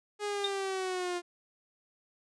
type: linear sweep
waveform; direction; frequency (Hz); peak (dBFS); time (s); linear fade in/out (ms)
sawtooth; down; 417 to 349.2; -28; 0.19-1.22; 50
type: tone with exponential decay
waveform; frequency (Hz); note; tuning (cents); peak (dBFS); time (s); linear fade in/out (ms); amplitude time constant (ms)
sine; 3672; A#7; -27; -25; 0.44-0.52; 5; 17
effects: resampled to 22050 Hz